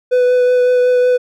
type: tone with vibrato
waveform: triangle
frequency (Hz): 497.7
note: B4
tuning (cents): +13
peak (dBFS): -7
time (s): 0.11-1.18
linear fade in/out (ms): 20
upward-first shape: triangle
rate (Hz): 5.4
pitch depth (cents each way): 13
effects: none